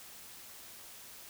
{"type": "silence", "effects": ["white hiss -51 dBFS RMS until 1.29 s"]}